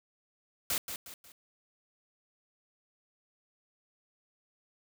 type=noise with echo; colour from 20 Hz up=white; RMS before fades=-31 dBFS; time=0.7-0.78 s; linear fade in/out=2 ms; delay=180 ms; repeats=3; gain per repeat=-8 dB; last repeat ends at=1.32 s; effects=none